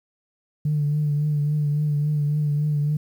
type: tone with vibrato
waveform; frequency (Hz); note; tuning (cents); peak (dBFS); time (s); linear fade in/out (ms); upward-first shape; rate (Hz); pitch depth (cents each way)
sine; 148.4; D3; +18; -18; 0.65-2.97; 5; triangle; 3.6; 41
effects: tanh soft clip ceiling -15 dBFS + 9-bit